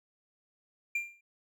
triangle tone with exponential decay, 2383 Hz, D7, 25 cents sharp, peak -25 dBFS, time 0.95-1.21 s, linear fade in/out 5 ms, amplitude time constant 56 ms, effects none

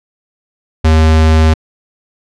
square tone, 79.2 Hz, D#2, 31 cents sharp, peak -6 dBFS, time 0.84-1.54 s, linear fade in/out 10 ms, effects low-pass 6000 Hz 12 dB/octave

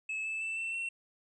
triangle tone with pitch steps, 2596 / 2625 / 2654 / 2683 / 2713 Hz, E7 / E7 / E7 / E7 / E7, -27 / -8 / +11 / +30 / +49 cents, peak -32 dBFS, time 0.09-0.89 s, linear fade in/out 5 ms, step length 160 ms, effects resampled to 24000 Hz

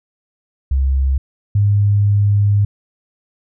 sine tone pair in turn, 67 / 102.12 Hz, C2 / G#2, +42 / -29 cents, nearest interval perfect fifth, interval 729 cents, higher second, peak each -12 / -10 dBFS, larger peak second, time 0.71-1.18 / 1.55-2.65 s, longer second, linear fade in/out 5 ms, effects none

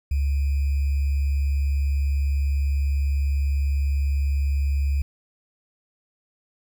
sine tone with sample-and-hold, 70 Hz, C#2, 18 cents sharp, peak -19 dBFS, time 0.11-5.02 s, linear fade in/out 5 ms, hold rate 2450 Hz, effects none

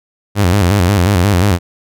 sawtooth tone with vibrato, 94.8 Hz, F#2, 43 cents sharp, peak -5 dBFS, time 0.35-1.59 s, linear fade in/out 50 ms, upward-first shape square, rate 5.6 Hz, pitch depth 130 cents each way, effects none

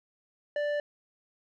square tone with low-pass filter, 587.3 Hz, D5, in tune, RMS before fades -30 dBFS, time 0.56-0.8 s, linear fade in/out 2 ms, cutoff 1900 Hz, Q 0.93, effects none

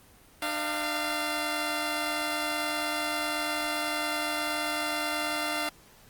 10% pulse tone pair together, 301.8 / 691.4 Hz, D4 / F5, +47 / -18 cents, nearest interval octave + major second, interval 1435 cents, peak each -24 / -22 dBFS, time 0.42-5.69 s, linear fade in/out 2 ms, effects pink hiss -56 dBFS RMS until 6.09 s + Opus 24 kbps

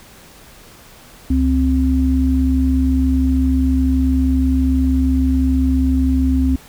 sine tone pair together, 69.3 / 261.6 Hz, C#2 / C4, 0 / 0 cents, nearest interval octave + major seventh, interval 2300 cents, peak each -15 dBFS, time 1.3-6.56 s, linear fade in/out 5 ms, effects pink hiss -43 dBFS RMS until 6.68 s

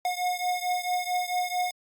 square beating tone pair, 720 / 724.5 Hz, F#5 / F#5, -47 / -37 cents, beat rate 4.5 Hz, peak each -29 / -31 dBFS, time 0.05-1.71 s, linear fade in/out 2 ms, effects Opus 48 kbps

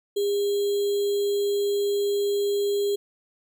sine tone with sample-and-hold, 405 Hz, G#4, 43 cents flat, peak -21 dBFS, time 0.16-2.96 s, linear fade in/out 10 ms, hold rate 3675 Hz, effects none

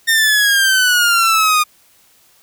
sawtooth exponential sweep, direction down, 1831 to 1219 Hz, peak -7 dBFS, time 0.07-1.64 s, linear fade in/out 20 ms, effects white hiss -52 dBFS RMS until 2.42 s

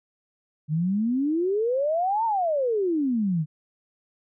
sine exponential two-way sweep, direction up then down, 146.83 to 932.3 to 146.83 Hz, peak -21 dBFS, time 0.68-3.46 s, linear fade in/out 50 ms, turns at 2.25 s, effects none

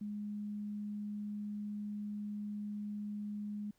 sine tone, 207.7 Hz, G#3, in tune, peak -38 dBFS, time 0.01-3.71 s, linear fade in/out 5 ms, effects pink hiss -75 dBFS RMS until 3.78 s

